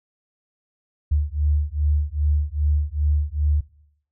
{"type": "beating tone pair", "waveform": "sine", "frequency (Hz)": [73, 75.5], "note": ["D2", "D2"], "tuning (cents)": [-10, 48], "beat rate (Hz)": 2.5, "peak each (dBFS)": -21, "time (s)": [1.11, 3.61], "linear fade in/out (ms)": 10, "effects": ["noise-tail reverb RT60 0.7 s tail -21 dB re dry"]}